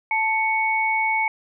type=tone pair together; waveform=sine; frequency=880 / 2220 Hz; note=A5 / C#7; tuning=0 / +2 cents; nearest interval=octave + major third; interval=1602 cents; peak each=-22 / -21 dBFS; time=0.11-1.28 s; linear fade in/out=2 ms; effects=none